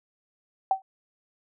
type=tone with exponential decay; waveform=sine; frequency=768 Hz; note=G5; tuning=36 cents flat; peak=-15 dBFS; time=0.71-0.82 s; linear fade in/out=2 ms; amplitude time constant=23 ms; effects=none